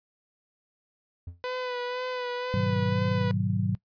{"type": "tone with exponential decay", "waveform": "triangle", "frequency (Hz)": 86.7, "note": "F2", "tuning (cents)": -12, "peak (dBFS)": -31, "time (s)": [1.27, 1.43], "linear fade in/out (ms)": 5, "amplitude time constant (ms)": 33}
{"type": "tone with vibrato", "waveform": "sawtooth", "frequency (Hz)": 498.3, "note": "B4", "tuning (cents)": 15, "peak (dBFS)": -26, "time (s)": [1.44, 3.31], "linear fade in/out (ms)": 0, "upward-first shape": "sine", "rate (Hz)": 2, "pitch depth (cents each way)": 31}
{"type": "chord", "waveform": "sine", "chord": "G# minor seventh", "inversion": "none", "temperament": "just", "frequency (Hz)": [103.83, 124.59, 155.74, 186.89], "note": ["G#2", "B2", "D#3", "F#3"], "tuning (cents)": [0, 16, 2, 18], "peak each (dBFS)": [-28, -31, -33, -28], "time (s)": [2.54, 3.75], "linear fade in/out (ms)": 0}
{"effects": ["noise-tail reverb RT60 0.1 s tail -20 dB re dry", "resampled to 11025 Hz"]}